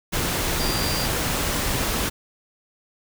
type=tone in noise; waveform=sine; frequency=4747 Hz; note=D8; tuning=18 cents sharp; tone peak=-29 dBFS; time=0.59-1.07 s; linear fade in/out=20 ms; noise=pink; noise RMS=-24 dBFS; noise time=0.12-2.1 s; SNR=-8 dB; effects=none